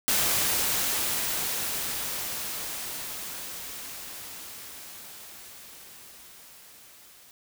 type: noise with level ramp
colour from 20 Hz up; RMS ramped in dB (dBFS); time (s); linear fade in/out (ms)
white; -24 to -53; 0.08-7.31; 0
effects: none